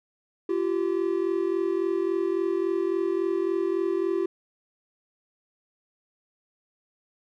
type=tone pair together; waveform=triangle; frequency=342.5 / 386.1 Hz; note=F4 / G4; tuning=-34 / -26 cents; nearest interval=major second; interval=208 cents; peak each=-24 dBFS; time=0.49-4.26 s; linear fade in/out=5 ms; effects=none